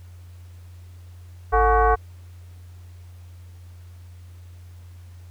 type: tone with frequency modulation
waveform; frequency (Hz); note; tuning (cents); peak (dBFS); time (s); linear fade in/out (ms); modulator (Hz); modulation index
sine; 337.2; E4; +39; -14; 1.52-1.96; 20; 391; 2.5
effects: added 88 Hz sine -40 dBFS peak until 5.3 s + pink hiss -58 dBFS RMS until 5.3 s